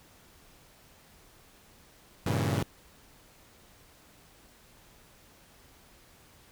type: chord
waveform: sawtooth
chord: G diminished seventh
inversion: none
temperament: equal with one note detuned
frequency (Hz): 98 / 116.54 / 138.59 / 163.01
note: G2 / Bb2 / Db3 / Fb3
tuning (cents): 0 / 0 / 0 / -19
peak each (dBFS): -27 / -28 / -28 / -31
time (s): 2.26-2.63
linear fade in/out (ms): 5
effects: pink hiss -58 dBFS RMS until 6.51 s